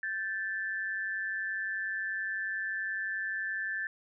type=tone pair together; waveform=sine; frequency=1563.5 / 1755 Hz; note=G6 / A6; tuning=-5 / -5 cents; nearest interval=major second; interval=200 cents; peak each=-37 / -33 dBFS; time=0.03-3.87 s; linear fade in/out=2 ms; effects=none